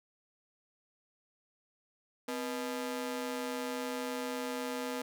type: ring-modulated tone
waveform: sawtooth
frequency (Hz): 371.7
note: F#4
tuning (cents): +8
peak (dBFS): -28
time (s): 2.28-5.02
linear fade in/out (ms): 5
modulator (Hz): 114
effects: none